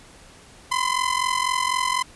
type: ring-modulated tone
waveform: sawtooth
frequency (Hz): 1022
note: C6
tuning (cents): -41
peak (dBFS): -14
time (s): 0.71-2.03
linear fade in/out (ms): 10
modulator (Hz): 22
effects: pink hiss -48 dBFS RMS until 2.15 s + resampled to 24000 Hz